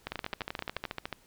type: two click trains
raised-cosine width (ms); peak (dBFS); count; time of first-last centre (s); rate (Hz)
0.3; -18 / -18; 15 / 10; 0.12-1.127 / 0.07-0.853; 13.9 / 11.5
effects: pink hiss -62 dBFS RMS until 1.26 s